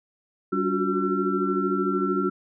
sine tone cluster, 193 / 286.2 / 357.5 / 370.7 / 1351 Hz, G3 / D4 / F4 / F#4 / E6, -27 / -45 / +41 / +3 / +42 cents, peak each -28 dBFS, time 0.52-2.3 s, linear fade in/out 10 ms, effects none

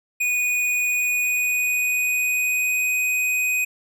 square tone with pitch glide, 2471 to 2500 Hz, D#7 to D#7, -13 to +8 cents, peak -20 dBFS, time 0.2-3.65 s, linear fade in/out 10 ms, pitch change +21 cents, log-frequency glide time 0.87-2.92 s, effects none

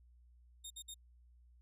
20% pulse tone bursts, 3684 Hz, A#7, 21 cents flat, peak -40 dBFS, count 3, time 0.64-0.944 s, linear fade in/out 10 ms, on 64 ms, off 56 ms, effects added 60 Hz sine -61 dBFS peak until 1.61 s

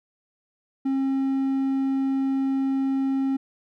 triangle tone with hard clipping, 269.2 Hz, C4, 49 cents sharp, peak -22 dBFS, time 0.85-3.37 s, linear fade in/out 10 ms, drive 6 dB, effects none

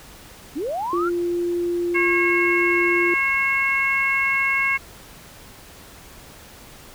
sine linear sweep, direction up, 246.9 to 1444 Hz, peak -23 dBFS, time 0.55-1.1 s, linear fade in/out 20 ms
sine tone, 347.8 Hz, F4, 7 cents flat, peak -20 dBFS, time 0.93-3.14 s, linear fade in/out 2 ms
harmonic tone, 544 Hz, C#5, 33 cents flat, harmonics 2 / 3 / 4 / 5, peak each -27 / -27 / -19 / -29 dBFS, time 1.94-4.78 s, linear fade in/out 20 ms
effects pink hiss -44 dBFS RMS until 6.94 s

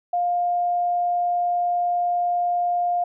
sine tone, 705 Hz, F5, 16 cents sharp, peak -19 dBFS, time 0.13-3.04 s, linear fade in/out 5 ms, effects none

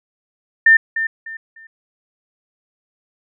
sine tone with echo, 1800 Hz, A6, 39 cents sharp, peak -6 dBFS, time 0.66-0.77 s, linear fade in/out 5 ms, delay 300 ms, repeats 3, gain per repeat -11 dB, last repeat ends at 1.67 s, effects none

